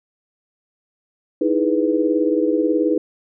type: chord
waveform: sine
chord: E major seventh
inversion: third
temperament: equal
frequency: 311.1 / 329.6 / 415.3 / 493.9 Hz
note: D#4 / E4 / G#4 / B4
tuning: 0 / 0 / 0 / 0 cents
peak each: -19 / -22 / -22 / -21 dBFS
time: 1.41-2.98 s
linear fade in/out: 5 ms
effects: none